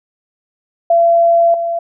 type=tone with level steps; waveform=sine; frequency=678 Hz; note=E5; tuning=49 cents sharp; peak=-7 / -15 dBFS; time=0.9-1.79 s; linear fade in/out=5 ms; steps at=1.54 s; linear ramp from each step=2 ms; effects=none